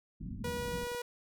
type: low-pass noise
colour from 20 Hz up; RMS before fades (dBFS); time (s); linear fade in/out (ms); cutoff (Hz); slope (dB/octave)
white; -41; 0.2-0.85; 10; 250; 48
type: tone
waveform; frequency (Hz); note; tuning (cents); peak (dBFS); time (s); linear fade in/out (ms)
sawtooth; 484.1; B4; -35; -32; 0.44-1.02; 5
type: clicks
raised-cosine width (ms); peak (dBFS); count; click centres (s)
2; -35; 12; 0.473 / 0.518 / 0.571 / 0.622 / 0.654 / 0.684 / 0.72 / 0.775 / 0.817 / 0.869 / 0.917 / 0.948
effects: none